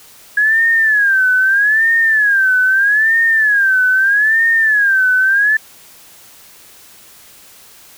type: tone with vibrato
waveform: sine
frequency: 1661 Hz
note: G#6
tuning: in tune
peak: -9 dBFS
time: 0.37-5.57 s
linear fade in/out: 5 ms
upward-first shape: sine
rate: 0.79 Hz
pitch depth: 170 cents each way
effects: white hiss -42 dBFS RMS until 7.97 s